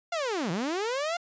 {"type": "linear two-way sweep", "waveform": "sawtooth", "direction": "down then up", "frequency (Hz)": [709, 155.56, 709], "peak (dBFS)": -24, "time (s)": [0.12, 1.17], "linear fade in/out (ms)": 5, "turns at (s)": 0.51, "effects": ["resampled to 16000 Hz"]}